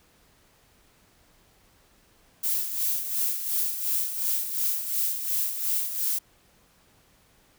violet noise with tremolo, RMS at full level -25 dBFS, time 2.43-6.19 s, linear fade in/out 10 ms, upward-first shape sine, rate 2.8 Hz, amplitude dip 60%, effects pink hiss -61 dBFS RMS until 7.58 s

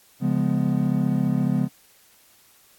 triangle chord, C# dominant seventh, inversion none, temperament just, 138.59 / 173.24 / 207.9 / 249.5 Hz, C#3 / E#3 / G#3 / B3, 0 / -14 / +2 / +18 cents, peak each -23 dBFS, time 0.2-1.69 s, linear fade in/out 50 ms, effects white hiss -56 dBFS RMS until 2.78 s + AAC 64 kbps

